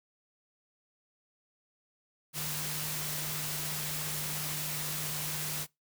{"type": "tone in noise", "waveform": "sine", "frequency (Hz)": 151.7, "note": "D#3", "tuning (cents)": -44, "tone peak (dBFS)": -41, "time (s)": [2.33, 5.67], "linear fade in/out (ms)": 50, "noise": "white", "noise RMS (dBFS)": -36, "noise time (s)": [2.33, 5.67], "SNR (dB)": -8, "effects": ["noise-tail reverb RT60 0.2 s tail -23 dB re dry"]}